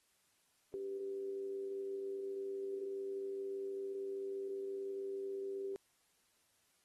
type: tone with amplitude modulation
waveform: sine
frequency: 392 Hz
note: G4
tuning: in tune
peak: -37 dBFS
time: 0.74-5.76 s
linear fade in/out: 0 ms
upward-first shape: sine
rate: 105 Hz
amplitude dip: 40%
effects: white hiss -75 dBFS RMS until 6.84 s + AAC 32 kbps